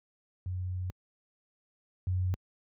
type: tone pair in turn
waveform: sine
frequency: 91.4 / 91.79 Hz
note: F#2 / F#2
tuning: -21 / -13 cents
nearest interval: unison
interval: 8 cents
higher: second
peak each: -31 / -26 dBFS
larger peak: second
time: 0.46-0.9 / 2.07-2.34 s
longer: first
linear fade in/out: 0 ms
effects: high-pass 60 Hz 12 dB/octave